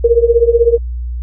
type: tone with tremolo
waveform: sine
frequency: 468.3 Hz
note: A#4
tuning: 8 cents sharp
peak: -3 dBFS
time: 0.04-0.78 s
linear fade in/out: 5 ms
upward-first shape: triangle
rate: 16 Hz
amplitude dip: 95%
effects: added 60 Hz sine -18 dBFS peak until 1.22 s